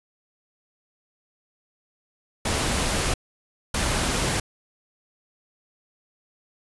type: noise bursts at uneven times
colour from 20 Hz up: pink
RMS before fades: -24 dBFS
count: 2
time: 2.45-3.14 / 3.74-4.4 s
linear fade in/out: 5 ms
effects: resampled to 24000 Hz